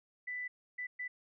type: tone bursts at uneven times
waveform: sine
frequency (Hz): 1988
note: B6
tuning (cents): +11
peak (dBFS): -37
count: 3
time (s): 0.27-0.48 / 0.78-0.87 / 0.99-1.08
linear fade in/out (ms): 10
effects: none